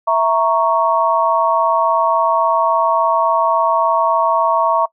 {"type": "chord", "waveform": "sine", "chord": "A# diminished", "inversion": "second", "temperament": "equal", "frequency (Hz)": [659.3, 932.3, 1108.7], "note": ["E5", "A#5", "C#6"], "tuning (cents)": [0, 0, 0], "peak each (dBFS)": -16, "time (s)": [0.07, 4.86], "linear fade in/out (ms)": 10, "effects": ["noise-tail reverb RT60 0.1 s tail -22 dB re dry"]}